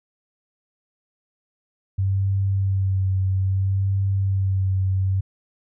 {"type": "tone with vibrato", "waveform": "sine", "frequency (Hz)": 96.3, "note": "G2", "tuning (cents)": -30, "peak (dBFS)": -18, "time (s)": [1.98, 5.21], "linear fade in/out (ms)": 10, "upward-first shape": "sine", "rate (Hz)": 0.61, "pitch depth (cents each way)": 25, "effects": []}